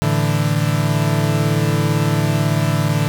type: chord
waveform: 40% pulse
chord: A suspended fourth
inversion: none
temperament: equal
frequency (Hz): 110 / 146.83 / 164.81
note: A2 / D3 / E3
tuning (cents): 0 / 0 / 0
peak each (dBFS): -19 / -17 / -20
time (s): 0.02-3.08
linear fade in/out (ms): 0
effects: none